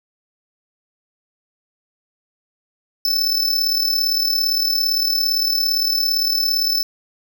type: tone with amplitude modulation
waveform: square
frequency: 5274 Hz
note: E8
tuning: in tune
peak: -14 dBFS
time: 3.05-6.83 s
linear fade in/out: 2 ms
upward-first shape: sine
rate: 37.6 Hz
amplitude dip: 55%
effects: 8-bit